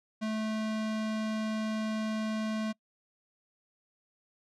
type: tone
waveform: square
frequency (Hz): 217.7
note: A3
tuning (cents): -18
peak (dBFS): -31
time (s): 0.21-2.73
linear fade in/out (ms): 20
effects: noise-tail reverb RT60 0.1 s tail -25 dB re dry + low-pass 6000 Hz 12 dB/octave